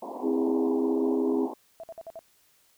white band-pass noise, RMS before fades -38 dBFS, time 0.02-1.54 s, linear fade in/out 5 ms, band 210 to 1000 Hz, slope 96 dB/octave
sine chord, C augmented, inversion none, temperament just, 261.6 / 327 / 408.8 Hz, C4 / E4 / G#4, 0 / -14 / -27 cents, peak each -27 / -28 / -27 dBFS, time 0.21-1.49 s, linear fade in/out 50 ms
sine tone bursts, 659.3 Hz, E5, in tune, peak -37 dBFS, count 5, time 1.8-2.191 s, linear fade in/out 0 ms, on 35 ms, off 54 ms
effects white hiss -64 dBFS RMS until 2.77 s

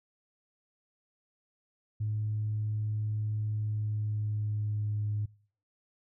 sine tone with pitch glide, 106.9 to 104.88 Hz, A2 to G#2, -49 to +17 cents, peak -28 dBFS, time 2-5.26 s, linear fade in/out 10 ms, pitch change -34 cents, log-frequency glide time 3.48-5.14 s, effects noise-tail reverb RT60 0.5 s tail -24 dB re dry + tanh soft clip ceiling -24 dBFS

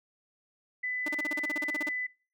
sine tone, 2000 Hz, B6, 21 cents sharp, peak -30 dBFS, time 0.83-2.07 s, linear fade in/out 10 ms
sawtooth tone bursts, 300.9 Hz, D4, 42 cents sharp, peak -29 dBFS, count 14, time 1.06-1.891 s, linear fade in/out 5 ms, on 25 ms, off 37 ms
effects noise-tail reverb RT60 0.4 s tail -24 dB re dry

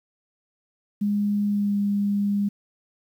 sine tone with pitch glide, 205.2 to 202.5 Hz, G#3 to G#3, -21 to -43 cents, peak -20 dBFS, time 1.01-2.49 s, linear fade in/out 10 ms, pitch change -22 cents, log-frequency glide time 1.46-1.76 s, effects 9-bit

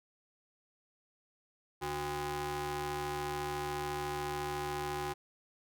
sawtooth ring-modulated tone, 220 Hz, A3, in tune, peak -28 dBFS, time 1.81-5.14 s, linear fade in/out 20 ms, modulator 587 Hz, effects none

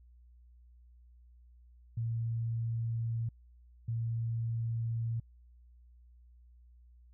sine tone pair in turn, 114.9 / 114.9 Hz, A#2 / A#2, -25 / -25 cents, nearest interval unison, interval 0 cents, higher neither, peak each -31 / -31 dBFS, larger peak neither, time 1.97-3.29 / 3.88-5.2 s, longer neither, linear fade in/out 5 ms, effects added 60 Hz sine -56 dBFS peak until 7.13 s

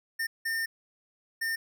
square tone bursts at uneven times, 1812 Hz, A#6, 50 cents flat, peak -29 dBFS, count 3, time 0.19-0.27 / 0.45-0.66 / 1.41-1.56 s, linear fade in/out 10 ms, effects none

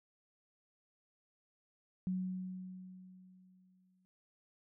sine tone with exponential decay, 185 Hz, F#3, in tune, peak -32 dBFS, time 2.07-4.05 s, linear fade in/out 0 ms, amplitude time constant 430 ms, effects none

